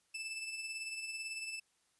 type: tone with tremolo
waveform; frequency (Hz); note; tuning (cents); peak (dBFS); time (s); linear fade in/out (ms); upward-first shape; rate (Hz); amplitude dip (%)
sawtooth; 2637; E7; 0; -35; 0.14-1.6; 10; sine; 18; 45
effects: white hiss -75 dBFS RMS until 1.99 s + resampled to 24000 Hz